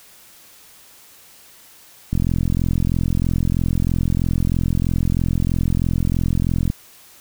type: click train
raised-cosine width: 5 ms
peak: -7 dBFS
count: 198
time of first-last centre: 2.13-6.701 s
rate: 43.1 Hz
effects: white hiss -47 dBFS RMS until 7.2 s